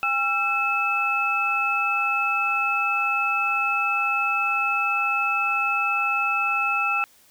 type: tone cluster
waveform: sine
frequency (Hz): 807 / 1351 / 2606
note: G#5 / E6 / E7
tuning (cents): -50 / +42 / -20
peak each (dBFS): -29 / -24 / -23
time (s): 0.03-7.04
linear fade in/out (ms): 0
effects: white hiss -56 dBFS RMS until 7.3 s